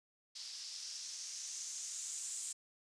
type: noise with low-pass filter sweep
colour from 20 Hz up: violet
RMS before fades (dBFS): -45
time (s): 0.35-2.53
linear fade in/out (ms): 10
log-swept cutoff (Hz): 4800 to 7700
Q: 3.7
effects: resampled to 22050 Hz